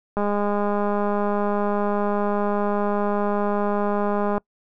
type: click train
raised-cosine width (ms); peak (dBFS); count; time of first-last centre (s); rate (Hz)
1; -11; 864; 0.17-4.38; 205
effects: noise-tail reverb RT60 0.1 s tail -26 dB re dry